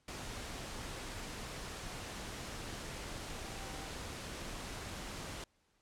sine tone in noise, 779 Hz, G5, 11 cents flat, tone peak -53 dBFS, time 3.44-3.88 s, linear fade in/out 2 ms, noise pink, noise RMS -44 dBFS, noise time 0.08-5.44 s, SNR -12 dB, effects pink hiss -75 dBFS RMS until 5.81 s + low-pass 9000 Hz 12 dB/octave

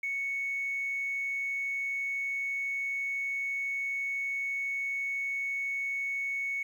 sine tone, 2217 Hz, C#7, in tune, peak -29 dBFS, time 0.03-6.63 s, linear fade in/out 5 ms, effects tanh soft clip ceiling -26 dBFS + 10-bit

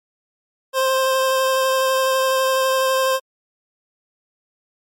25% pulse tone with vibrato, 526 Hz, C5, 9 cents sharp, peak -12 dBFS, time 0.73-3.2 s, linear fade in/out 50 ms, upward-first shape sine, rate 12 Hz, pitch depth 10 cents each way, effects MP3 96 kbps

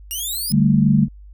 5% pulse exponential sweep, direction up, 2794 to 5170 Hz, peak -16 dBFS, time 0.11-0.52 s, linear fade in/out 0 ms
sine chord, D suspended fourth, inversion none, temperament just, 146.83 / 195.78 / 220.2 Hz, D3 / G3 / A3, 0 / -2 / +2 cents, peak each -16 dBFS, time 0.5-1.08 s, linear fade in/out 50 ms
click train, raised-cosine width 5 ms, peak -23 dBFS, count 12, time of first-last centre 0.55-1.081 s, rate 20.7 Hz
effects added 50 Hz sine -38 dBFS peak until 1.33 s

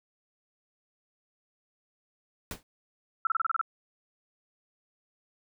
pink noise with exponential decay, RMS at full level -33 dBFS, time 2.51-2.63 s, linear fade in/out 1 ms, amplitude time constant 26 ms
sine tone bursts, 1330 Hz, E6, 15 cents sharp, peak -23 dBFS, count 8, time 3.25-3.613 s, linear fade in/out 2 ms, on 20 ms, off 29 ms
effects none

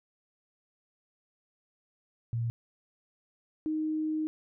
sine tone pair in turn, 116.54 / 311.1 Hz, A#2 / D#4, 0 / 0 cents, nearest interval octave + perfect fourth, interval 1700 cents, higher second, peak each -28 dBFS, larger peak neither, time 2.33-2.5 / 3.66-4.27 s, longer second, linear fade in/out 0 ms, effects none

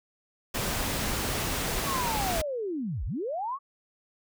pink noise, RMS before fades -30 dBFS, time 0.54-2.42 s, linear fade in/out 10 ms
sine linear two-way sweep, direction down then up, 1152 to 36.54 to 1152 Hz, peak -29 dBFS, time 1.84-3.59 s, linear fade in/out 50 ms, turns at 3.05 s
effects none

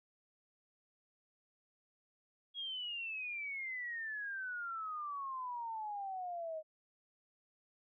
sine exponential sweep, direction down, 3322 to 619 Hz, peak -39 dBFS, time 2.54-6.63 s, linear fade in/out 50 ms, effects none

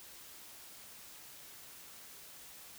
silence, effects white hiss -53 dBFS RMS until 2.78 s

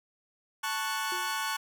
sawtooth chord, F# minor, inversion first, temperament equal, 880 / 1108.7 / 1480 Hz, A5 / C#6 / F#6, 0 / 0 / 0 cents, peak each -31 dBFS, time 0.63-1.57 s, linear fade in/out 10 ms
sine tone with exponential decay, 357 Hz, F4, 38 cents sharp, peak -37 dBFS, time 1.12-1.46 s, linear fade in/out 1 ms, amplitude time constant 73 ms
effects none

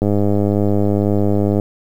click train, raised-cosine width 2 ms, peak -4 dBFS, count 162, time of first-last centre 0.02-1.598 s, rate 102 Hz, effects 7-bit

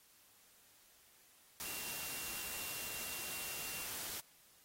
sine tone in noise, 2755 Hz, F7, 24 cents flat, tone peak -51 dBFS, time 1.65-3.85 s, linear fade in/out 0 ms, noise white, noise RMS -44 dBFS, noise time 1.6-4.2 s, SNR -10 dB, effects white hiss -66 dBFS RMS until 4.64 s + AAC 48 kbps

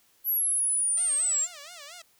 sine linear sweep, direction down, 11840 to 7250 Hz, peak -23 dBFS, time 0.24-1.48 s, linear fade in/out 50 ms
5% pulse tone with vibrato, 638 Hz, D#5, 43 cents sharp, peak -31 dBFS, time 0.97-2.02 s, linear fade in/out 5 ms, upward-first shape sine, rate 4.3 Hz, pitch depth 210 cents each way
effects white hiss -64 dBFS RMS until 2.19 s

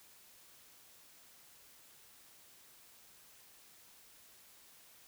silence, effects white hiss -61 dBFS RMS until 5.07 s

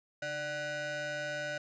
40% pulse ring-modulated tone, 448.6 Hz, A4, 34 cents sharp, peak -31 dBFS, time 0.22-1.58 s, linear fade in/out 5 ms, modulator 1040 Hz, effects resampled to 16000 Hz + 12-bit

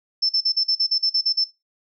sine tone bursts, 5310 Hz, E8, 12 cents sharp, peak -16 dBFS, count 11, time 0.22-1.444 s, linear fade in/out 10 ms, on 74 ms, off 41 ms, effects noise-tail reverb RT60 0.2 s tail -17 dB re dry

